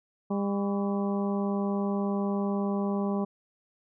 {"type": "harmonic tone with a mistuned harmonic", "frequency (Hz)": 200.2, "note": "G3", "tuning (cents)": 37, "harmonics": [1, 2, 3, 4, 5, 6], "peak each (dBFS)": [-27, -33, -37, -39, -41, -43], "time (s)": [0.3, 3.25], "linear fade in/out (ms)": 10, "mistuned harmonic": 6, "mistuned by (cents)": -94, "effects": []}